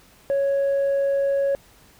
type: tone with tanh clipping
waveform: sine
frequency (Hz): 554.4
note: C#5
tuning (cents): 0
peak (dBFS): -19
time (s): 0.3-1.55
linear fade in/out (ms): 0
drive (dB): 1
effects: pink hiss -53 dBFS RMS until 1.99 s